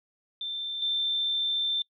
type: tone pair in turn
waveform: sine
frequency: 3563 / 3563 Hz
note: A7 / A7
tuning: +21 / +21 cents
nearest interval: unison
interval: 0 cents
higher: neither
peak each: -31 / -25 dBFS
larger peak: second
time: 0.41-0.82 / 0.82-1.82 s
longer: second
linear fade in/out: 2 ms
effects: noise-tail reverb RT60 0.1 s tail -23 dB re dry